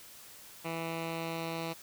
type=tone with low-pass filter sweep; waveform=10% pulse; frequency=164.81 Hz; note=E3; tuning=in tune; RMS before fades=-37 dBFS; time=0.64-1.74 s; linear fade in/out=20 ms; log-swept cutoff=2700 to 4100 Hz; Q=1.6; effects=white hiss -52 dBFS RMS until 1.82 s